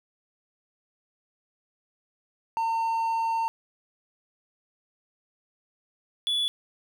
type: tone pair in turn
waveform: triangle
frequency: 908 / 3428 Hz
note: A#5 / A7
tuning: -46 / -46 cents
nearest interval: octave + major seventh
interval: 2300 cents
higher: second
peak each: -22 dBFS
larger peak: neither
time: 2.57-3.48 / 6.27-6.48 s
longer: first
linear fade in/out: 0 ms
effects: none